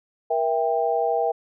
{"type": "chord", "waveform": "sine", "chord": "E diminished", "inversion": "second", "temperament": "just", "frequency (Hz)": [474.7, 659.3, 791.1], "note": ["Bb4", "E5", "G5"], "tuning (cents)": [31, 0, 16], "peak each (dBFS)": -24, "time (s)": [0.3, 1.32], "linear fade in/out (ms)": 10, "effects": []}